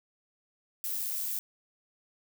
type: noise with amplitude modulation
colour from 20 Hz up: violet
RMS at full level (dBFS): -32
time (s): 0.84-1.39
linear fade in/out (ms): 0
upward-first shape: sine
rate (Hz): 97.4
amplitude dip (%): 35
effects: none